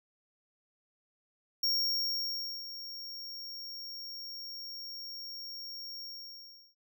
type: tone with ADSR envelope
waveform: square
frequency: 5540 Hz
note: F8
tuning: 15 cents flat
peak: -27 dBFS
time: 1.63-6.75 s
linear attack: 5 ms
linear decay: 1000 ms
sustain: -14 dB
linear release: 730 ms
effects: none